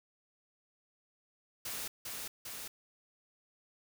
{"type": "noise with echo", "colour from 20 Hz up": "white", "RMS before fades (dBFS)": -40, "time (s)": [1.65, 1.88], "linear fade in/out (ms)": 5, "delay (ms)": 400, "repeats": 2, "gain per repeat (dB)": -2, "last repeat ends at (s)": 2.68, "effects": []}